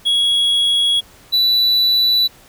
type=tone pair in turn; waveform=triangle; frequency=3331 / 3961 Hz; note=G#7 / B7; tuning=+4 / +4 cents; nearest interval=minor third; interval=300 cents; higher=second; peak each=-11 / -10 dBFS; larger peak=second; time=0.05-1.01 / 1.32-2.28 s; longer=neither; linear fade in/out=20 ms; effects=pink hiss -46 dBFS RMS until 2.48 s